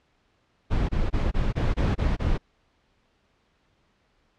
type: noise bursts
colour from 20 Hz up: brown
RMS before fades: -23 dBFS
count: 8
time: 0.7-2.381 s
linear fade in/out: 20 ms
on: 190 ms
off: 23 ms
effects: pink hiss -67 dBFS RMS until 4.38 s + low-pass 4000 Hz 12 dB/octave